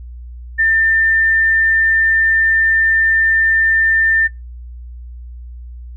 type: tone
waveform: sine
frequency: 1795 Hz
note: A6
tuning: 34 cents sharp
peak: -10 dBFS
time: 0.58-4.28 s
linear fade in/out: 20 ms
effects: noise-tail reverb RT60 0.2 s tail -25 dB re dry + added 60 Hz sine -29 dBFS peak until 5.96 s